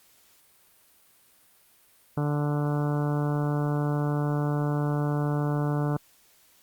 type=harmonic tone; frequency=146.83 Hz; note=D3; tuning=in tune; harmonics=1 / 2 / 3 / 4 / 5 / 6 / 7 / 8 / 9 / 10; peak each=-25 / -31 / -35 / -37 / -39 / -41 / -42 / -43 / -44 / -45 dBFS; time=2.17-5.97 s; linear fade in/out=5 ms; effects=white hiss -60 dBFS RMS until 6.62 s + Opus 48 kbps